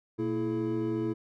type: tone cluster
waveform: triangle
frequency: 120.2 / 229.1 / 331.6 / 425.4 Hz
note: B2 / A#3 / E4 / G#4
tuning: -46 / -30 / +10 / +42 cents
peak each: -34 / -34 / -28 / -34 dBFS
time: 0.18-1.14 s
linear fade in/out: 20 ms
effects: none